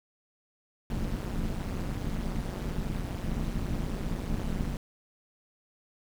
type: noise with amplitude modulation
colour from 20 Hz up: brown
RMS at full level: -28 dBFS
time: 0.9-4.77 s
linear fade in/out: 2 ms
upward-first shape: sine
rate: 188 Hz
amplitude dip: 95%
effects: none